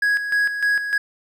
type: tone with tremolo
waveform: triangle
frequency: 1661.2 Hz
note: G#6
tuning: in tune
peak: -14 dBFS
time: 0.02-0.98 s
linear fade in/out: 5 ms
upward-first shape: square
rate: 3.3 Hz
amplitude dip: 60%
effects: none